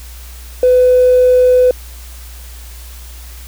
triangle tone with tanh clipping, 502 Hz, B4, 28 cents sharp, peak -5 dBFS, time 0.63-1.71 s, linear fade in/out 2 ms, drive 1 dB, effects added 60 Hz sine -30 dBFS peak until 3.47 s + white hiss -38 dBFS RMS until 3.47 s

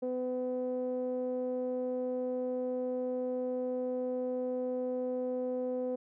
sawtooth tone with low-pass filter, 252.3 Hz, B3, 37 cents sharp, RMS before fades -34 dBFS, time 0.02-5.96 s, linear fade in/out 10 ms, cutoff 530 Hz, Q 4.5, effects none

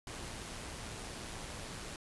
pink noise with amplitude modulation, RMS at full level -43 dBFS, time 0.07-1.96 s, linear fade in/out 2 ms, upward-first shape sine, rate 116 Hz, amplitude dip 30%, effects resampled to 24000 Hz

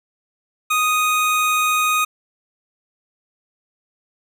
25% pulse tone, 1244.5 Hz, D#6, in tune, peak -12 dBFS, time 0.7-2.05 s, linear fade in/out 10 ms, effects none

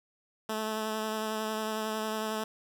10% pulse tone with vibrato, 217.5 Hz, A3, 20 cents flat, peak -23 dBFS, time 0.49-2.44 s, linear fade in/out 5 ms, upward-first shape sine, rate 11 Hz, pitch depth 16 cents each way, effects none

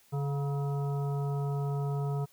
harmonic tone with a mistuned harmonic, 141.7 Hz, C#3, 38 cents sharp, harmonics 1 / 3 / 5 / 7 / 9, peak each -29 / -39 / -43 / -46 / -48 dBFS, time 0.12-2.26 s, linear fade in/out 20 ms, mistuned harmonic 7, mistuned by -61 cents, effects white hiss -63 dBFS RMS until 2.32 s

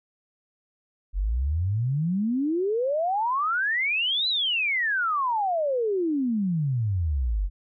sine exponential two-way sweep, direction up then down, 43.65 to 4061 to 43.65 Hz, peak -22 dBFS, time 1.13-7.5 s, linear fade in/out 50 ms, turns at 4.28 s, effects none

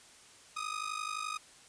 sawtooth ring-modulated tone, 1244 Hz, D#6, 1 cent flat, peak -29 dBFS, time 0.56-1.38 s, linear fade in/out 10 ms, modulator 25.8 Hz, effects white hiss -57 dBFS RMS until 1.68 s + resampled to 22050 Hz

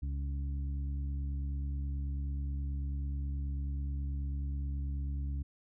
harmonic tone with a mistuned harmonic, 69.3 Hz, C#2, in tune, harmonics 1 / 2 / 3 / 4, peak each -33 / -43 / -53 / -50 dBFS, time 0.02-5.43 s, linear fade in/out 10 ms, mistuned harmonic 4, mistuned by +34 cents, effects none

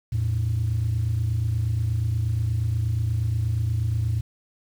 sine tone pair together, 84.52 / 112.9 Hz, E2 / A2, +44 / +45 cents, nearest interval perfect fourth, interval 501 cents, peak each -25 / -21 dBFS, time 0.12-4.21 s, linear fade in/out 10 ms, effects tanh soft clip ceiling -17 dBFS + 8-bit

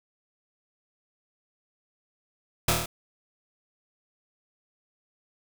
pink noise with echo, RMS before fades -21 dBFS, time 2.68-2.71 s, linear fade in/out 5 ms, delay 25 ms, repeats 6, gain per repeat -2 dB, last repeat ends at 2.86 s, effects none

